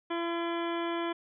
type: harmonic tone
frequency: 338.6 Hz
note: E4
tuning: 46 cents sharp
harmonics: 1 / 2 / 3 / 4 / 5 / 6 / 7 / 9 / 10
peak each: -32 / -38 / -37 / -43 / -44 / -47 / -46 / -47 / -47 dBFS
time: 0.1-1.13 s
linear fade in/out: 10 ms
effects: none